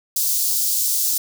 white high-pass noise, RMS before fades -20 dBFS, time 0.16-1.18 s, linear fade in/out 5 ms, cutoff 4700 Hz, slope 24 dB/octave, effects none

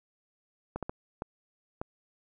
clicks, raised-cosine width 1 ms, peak -20 dBFS, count 5, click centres 0.76 / 0.827 / 0.895 / 1.221 / 1.815 s, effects none

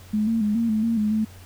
sine tone with pitch steps, 212.7 / 226.9 / 209.3 / 230.8 / 216.4 / 229.6 / 211.8 / 217.6 Hz, G#3 / A#3 / G#3 / A#3 / A3 / A#3 / G#3 / A3, +42 / -47 / +14 / -17 / -29 / -26 / +34 / -19 cents, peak -19 dBFS, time 0.13-1.25 s, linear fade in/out 10 ms, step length 140 ms, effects added 91 Hz sine -43 dBFS peak until 1.45 s + pink hiss -49 dBFS RMS until 1.45 s

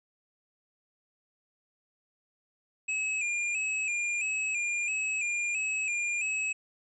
square tone with vibrato, 2489 Hz, D#7, in tune, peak -29 dBFS, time 2.88-6.53 s, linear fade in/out 10 ms, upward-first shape square, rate 1.5 Hz, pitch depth 58 cents each way, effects resampled to 22050 Hz

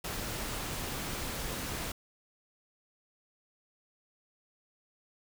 pink noise, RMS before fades -37 dBFS, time 0.04-1.92 s, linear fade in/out 5 ms, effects none

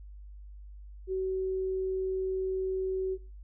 sine tone, 377.6 Hz, F#4, 35 cents sharp, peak -28 dBFS, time 1.07-3.18 s, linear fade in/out 50 ms, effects noise-tail reverb RT60 0.3 s tail -19 dB re dry + added 50 Hz sine -44 dBFS peak until 3.43 s

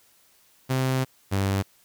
sawtooth tone pair in turn, 130.7 / 97.74 Hz, C3 / G2, -1 / -5 cents, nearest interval perfect fourth, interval 504 cents, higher first, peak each -18 dBFS, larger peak neither, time 0.69-1.05 / 1.31-1.63 s, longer first, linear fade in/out 20 ms, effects white hiss -60 dBFS RMS until 1.84 s

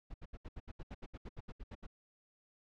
brown noise bursts, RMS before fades -45 dBFS, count 16, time 0.1-1.867 s, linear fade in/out 10 ms, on 42 ms, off 73 ms, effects low-pass 4000 Hz 12 dB/octave

